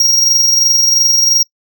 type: tone with amplitude modulation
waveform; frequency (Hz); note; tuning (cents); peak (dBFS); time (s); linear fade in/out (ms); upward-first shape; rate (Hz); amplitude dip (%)
square; 5620; F8; +10; -7; 0-1.43; 2; sine; 22.9; 40
effects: noise-tail reverb RT60 0.1 s tail -23 dB re dry